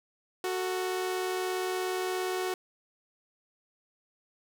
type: tone pair together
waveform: sawtooth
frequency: 370 / 447.1 Hz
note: F#4 / A4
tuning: 0 / +28 cents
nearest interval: minor third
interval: 328 cents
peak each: -26 / -35 dBFS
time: 0.44-2.54 s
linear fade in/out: 2 ms
effects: none